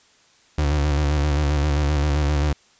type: tone with vibrato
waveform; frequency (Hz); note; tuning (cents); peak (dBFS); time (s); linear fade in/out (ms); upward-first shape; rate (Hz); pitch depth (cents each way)
35% pulse; 73.42; D2; 0; -16; 0.58-2.53; 5; square; 7.6; 48
effects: white hiss -56 dBFS RMS until 2.79 s + resampled to 16000 Hz